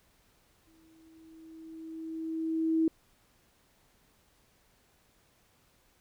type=tone with exponential growth; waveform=sine; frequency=322.5 Hz; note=E4; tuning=38 cents flat; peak=-22 dBFS; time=0.67-2.88 s; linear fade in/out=2 ms; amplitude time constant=480 ms; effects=pink hiss -67 dBFS RMS until 6 s